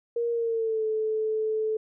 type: tone with pitch glide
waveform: sine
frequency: 469.8 to 435.8 Hz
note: A#4 to A4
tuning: +13 to -17 cents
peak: -24 dBFS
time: 0.16-1.77 s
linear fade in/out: 5 ms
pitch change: -130 cents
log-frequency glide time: 0.31-0.85 s
effects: none